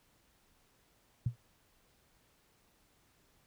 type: tone with exponential decay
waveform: sine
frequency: 119 Hz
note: A#2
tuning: 36 cents sharp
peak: -25 dBFS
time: 1.26-1.36 s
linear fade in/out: 5 ms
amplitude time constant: 21 ms
effects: pink hiss -70 dBFS RMS until 3.46 s

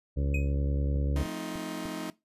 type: harmonic tone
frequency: 70.2 Hz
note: C#2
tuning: 22 cents sharp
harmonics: 1 / 2 / 3 / 4 / 5 / 6 / 7 / 8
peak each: -27 / -32 / -42 / -38 / -46 / -45 / -43 / -45 dBFS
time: 0.16-1.24 s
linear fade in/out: 20 ms
type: tone with exponential decay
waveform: triangle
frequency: 2519 Hz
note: D#7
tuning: 21 cents sharp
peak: -28 dBFS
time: 0.34-0.54 s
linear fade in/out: 5 ms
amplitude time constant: 43 ms
type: click train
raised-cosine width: 3 ms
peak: -28 dBFS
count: 4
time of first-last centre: 0.96-1.856 s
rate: 3.35 Hz
type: chord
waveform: sawtooth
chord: F dominant seventh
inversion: none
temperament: just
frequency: 174.61 / 218.3 / 261.9 / 314.3 Hz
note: F3 / A3 / C4 / Eb4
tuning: 0 / -13 / +2 / +18 cents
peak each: -37 / -37 / -37 / -33 dBFS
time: 1.16-2.1 s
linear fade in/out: 0 ms
effects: noise-tail reverb RT60 0.2 s tail -19 dB re dry + resampled to 32000 Hz

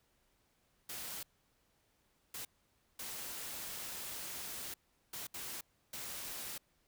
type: noise bursts at uneven times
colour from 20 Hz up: white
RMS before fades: -44 dBFS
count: 6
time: 0.89-1.23 / 2.34-2.45 / 2.99-4.74 / 5.13-5.27 / 5.34-5.61 / 5.93-6.58 s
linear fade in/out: 5 ms
effects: pink hiss -75 dBFS RMS until 6.87 s

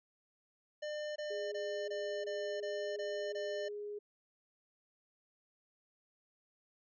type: tone bursts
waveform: square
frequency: 600 Hz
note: D5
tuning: 37 cents sharp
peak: -39 dBFS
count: 8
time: 0.82-3.687 s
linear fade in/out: 10 ms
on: 340 ms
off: 21 ms
type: tone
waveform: sine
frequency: 414.1 Hz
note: G#4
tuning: 5 cents flat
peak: -40 dBFS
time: 1.3-3.99 s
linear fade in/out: 10 ms
effects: resampled to 16000 Hz

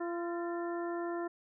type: harmonic tone with a mistuned harmonic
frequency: 343.2 Hz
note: F4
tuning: 30 cents flat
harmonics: 1 / 2 / 3 / 4 / 5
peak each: -35 / -41 / -45 / -47 / -49 dBFS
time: 0-1.28 s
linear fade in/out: 10 ms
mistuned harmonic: 5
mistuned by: +56 cents
effects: none

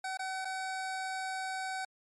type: tone with dropouts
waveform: 25% pulse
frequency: 758 Hz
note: F#5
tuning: 42 cents sharp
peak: -31 dBFS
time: 0.04-1.85 s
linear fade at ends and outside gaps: 5 ms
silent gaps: 0.173-0.192 / 0.448-0.452 s
effects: MP3 48 kbps

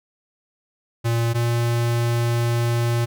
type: tone pair in turn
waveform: square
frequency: 116.54 / 118.1 Hz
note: A#2 / A#2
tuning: 0 / +23 cents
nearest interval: unison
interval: 23 cents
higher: second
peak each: -19 dBFS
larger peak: neither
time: 1.04-1.34 / 1.34-3.06 s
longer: second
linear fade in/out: 20 ms
effects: none

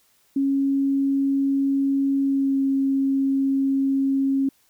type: tone with pitch glide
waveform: sine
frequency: 274.8 to 271.6 Hz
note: C#4 to C#4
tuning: -15 to -35 cents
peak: -18 dBFS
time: 0.36-4.49 s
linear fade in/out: 5 ms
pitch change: -20 cents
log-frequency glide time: 2.22-2.61 s
effects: white hiss -62 dBFS RMS until 4.69 s

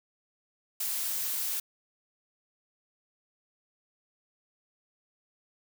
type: noise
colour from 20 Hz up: blue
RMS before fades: -32 dBFS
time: 0.8-1.6 s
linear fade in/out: 5 ms
effects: none

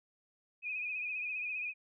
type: tone with vibrato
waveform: sine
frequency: 2489 Hz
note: D#7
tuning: in tune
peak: -35 dBFS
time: 0.62-1.74 s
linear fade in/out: 50 ms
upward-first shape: sine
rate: 15 Hz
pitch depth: 55 cents each way
effects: none

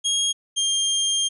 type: tone pair in turn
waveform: 25% pulse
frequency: 3269 / 3202 Hz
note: G#7 / G7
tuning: -28 / +36 cents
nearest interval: unison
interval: 36 cents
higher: first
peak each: -16 dBFS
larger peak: neither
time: 0.04-0.33 / 0.56-1.29 s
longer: second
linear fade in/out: 20 ms
effects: resampled to 32000 Hz

